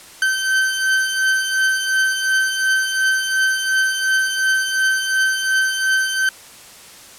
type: beating tone pair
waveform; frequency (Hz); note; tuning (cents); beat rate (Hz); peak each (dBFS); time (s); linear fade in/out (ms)
40% pulse; 1542 / 1544.8; G6 / G6; -29 / -26; 2.8; -21 / -16; 0.22-6.29; 2
effects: white hiss -41 dBFS RMS until 7.18 s + low-pass 11000 Hz 12 dB/octave